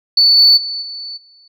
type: tone with level steps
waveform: sine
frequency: 4481 Hz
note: C#8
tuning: 18 cents sharp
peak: -6 / -4 / -20 / -25 / -44 dBFS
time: 0.17-1.48 s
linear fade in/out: 5 ms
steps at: 0.37 / 0.56 / 0.81 / 1.16 s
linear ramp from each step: 20 ms
effects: tanh soft clip ceiling -1 dBFS